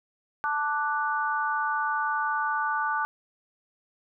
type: chord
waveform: sine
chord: D major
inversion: second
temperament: equal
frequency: 880 / 1174.7 / 1480 Hz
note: A5 / D6 / F#6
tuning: 0 / 0 / 0 cents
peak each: -29 dBFS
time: 0.44-3.05 s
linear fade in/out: 0 ms
effects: none